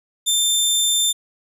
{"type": "tone", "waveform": "20% pulse", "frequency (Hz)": 3576, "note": "A7", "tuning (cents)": 27, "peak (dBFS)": -10, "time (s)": [0.26, 1.13], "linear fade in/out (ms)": 20, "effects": []}